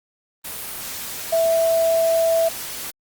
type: tone in noise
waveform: sine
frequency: 659.3 Hz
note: E5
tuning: in tune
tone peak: -15 dBFS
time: 1.32-2.49 s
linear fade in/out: 10 ms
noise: white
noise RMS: -31 dBFS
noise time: 0.44-2.91 s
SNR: +13 dB
effects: Opus 32 kbps